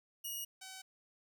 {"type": "tone pair in turn", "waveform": "5% pulse", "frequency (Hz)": [2889, 759.5], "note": ["F#7", "F#5"], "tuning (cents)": [-42, 45], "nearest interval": "octave + major seventh", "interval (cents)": 2313, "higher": "first", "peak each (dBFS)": [-31, -36], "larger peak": "first", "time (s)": [[0.24, 0.45], [0.61, 0.82]], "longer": "neither", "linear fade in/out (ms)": 10, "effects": []}